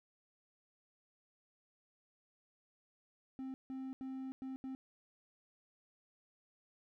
triangle tone bursts at uneven times, 263.6 Hz, C4, 13 cents sharp, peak -39 dBFS, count 5, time 3.39-3.54 / 3.7-3.93 / 4.01-4.32 / 4.42-4.56 / 4.64-4.75 s, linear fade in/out 0 ms, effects none

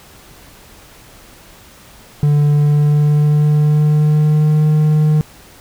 triangle tone with pitch glide, 146.83 to 152.89 Hz, D3 to D#3, 0 to -30 cents, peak -7 dBFS, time 2.23-5.21 s, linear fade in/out 0 ms, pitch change +70 cents, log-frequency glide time 2.51-4.64 s, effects pink hiss -42 dBFS RMS until 5.6 s

